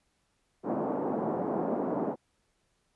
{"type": "band-pass noise", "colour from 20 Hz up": "pink", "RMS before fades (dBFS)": -31, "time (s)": [0.63, 2.16], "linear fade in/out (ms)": 50, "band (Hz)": [200, 860], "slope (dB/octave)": 24, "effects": ["pink hiss -74 dBFS RMS until 2.95 s", "resampled to 24000 Hz"]}